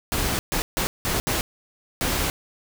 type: noise bursts at uneven times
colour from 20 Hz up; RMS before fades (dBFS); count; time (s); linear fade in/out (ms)
pink; -24; 6; 0.12-0.39 / 0.52-0.62 / 0.77-0.87 / 1.05-1.2 / 1.27-1.41 / 2.01-2.3; 0
effects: none